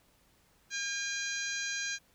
harmonic tone with a mistuned harmonic, 807 Hz, G#5, 50 cents flat, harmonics 2 / 3 / 4 / 5 / 6 / 7 / 8 / 9, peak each -37 / -41 / -46 / -41 / -46 / -43 / -40 / -52 dBFS, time 0.7-1.99 s, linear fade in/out 50 ms, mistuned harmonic 7, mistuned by +38 cents, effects pink hiss -67 dBFS RMS until 2.14 s

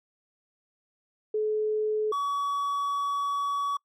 sine / triangle tone pair in turn, 428.9 / 1132.9 Hz, A4 / C#6, -44 / +37 cents, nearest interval octave + perfect fourth, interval 1681 cents, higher second, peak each -24 dBFS, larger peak neither, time 1.34-2.12 / 2.12-3.77 s, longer second, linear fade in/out 5 ms, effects noise-tail reverb RT60 0.1 s tail -26 dB re dry

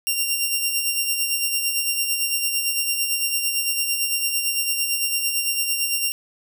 10% pulse tone with tremolo, 2774 Hz, F7, 12 cents flat, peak -10 dBFS, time 0.07-6.12 s, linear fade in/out 0 ms, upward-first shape sine, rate 8.9 Hz, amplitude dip 45%, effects none

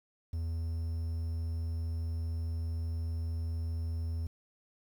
triangle tone with quantisation, 82.41 Hz, E2, in tune, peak -30 dBFS, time 0.33-4.27 s, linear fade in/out 5 ms, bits 10, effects none

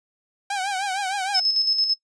sawtooth tone with vibrato, 779 Hz, G5, 11 cents flat, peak -20 dBFS, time 0.5-1.4 s, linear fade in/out 5 ms, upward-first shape triangle, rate 6.5 Hz, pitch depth 110 cents each way
sine tone with tremolo, 5200 Hz, E8, 24 cents flat, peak -17 dBFS, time 1.34-1.94 s, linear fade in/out 10 ms, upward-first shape square, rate 9 Hz, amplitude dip 50%
effects noise-tail reverb RT60 0.1 s tail -18 dB re dry + resampled to 22050 Hz

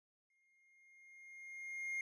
triangle tone with exponential growth, 2129 Hz, C7, 30 cents sharp, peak -35 dBFS, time 0.3-2.01 s, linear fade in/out 2 ms, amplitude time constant 370 ms, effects resampled to 24000 Hz

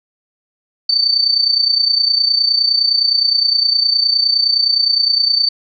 sine tone with amplitude modulation, 4559 Hz, C#8, 48 cents sharp, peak -8 dBFS, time 0.89-5.49 s, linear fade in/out 5 ms, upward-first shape sine, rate 29.7 Hz, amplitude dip 70%, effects none

